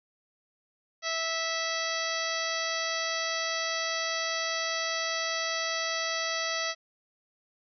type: harmonic tone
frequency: 655 Hz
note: E5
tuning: 11 cents flat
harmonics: 1 / 2 / 3 / 4 / 5 / 6 / 7 / 8 / 9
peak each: -36 / -36 / -34 / -40 / -39 / -39 / -38 / -40 / -39 dBFS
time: 1.02-6.75 s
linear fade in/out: 50 ms
effects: none